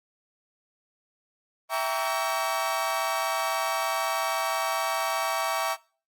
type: chord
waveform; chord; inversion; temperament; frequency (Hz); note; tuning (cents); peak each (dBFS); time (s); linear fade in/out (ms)
35% pulse; E diminished seventh; none; equal with one note detuned; 659.3 / 784 / 932.3 / 1134; E5 / G5 / Bb5 / Db6; 0 / 0 / 0 / +39; -28 / -31 / -31 / -28; 1.69-5.77; 50
effects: noise-tail reverb RT60 0.4 s tail -22 dB re dry + Opus 32 kbps